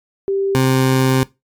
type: tone pair in turn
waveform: sine / 20% pulse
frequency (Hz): 392 / 131.19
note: G4 / C3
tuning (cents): 0 / +5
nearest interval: octave + perfect fifth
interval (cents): 1895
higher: first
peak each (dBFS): -15 / -7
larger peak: second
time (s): 0.28-0.55 / 0.55-1.23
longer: second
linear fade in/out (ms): 0
effects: noise-tail reverb RT60 0.2 s tail -19 dB re dry + MP3 96 kbps